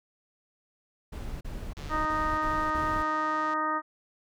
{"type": "noise bursts", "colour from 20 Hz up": "brown", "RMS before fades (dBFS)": -36, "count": 6, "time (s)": [1.12, 3.03], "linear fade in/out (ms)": 10, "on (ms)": 290, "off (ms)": 34}
{"type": "click train", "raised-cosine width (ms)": 0.2, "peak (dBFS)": -30, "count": 257, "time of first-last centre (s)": [1.77, 3.536], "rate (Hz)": 145}
{"type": "harmonic tone", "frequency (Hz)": 310, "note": "D#4", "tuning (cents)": -6, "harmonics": [1, 2, 3, 4, 5, 6], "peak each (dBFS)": [-36, -37, -33, -28, -40, -37], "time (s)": [1.89, 3.82], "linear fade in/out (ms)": 50}
{"effects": []}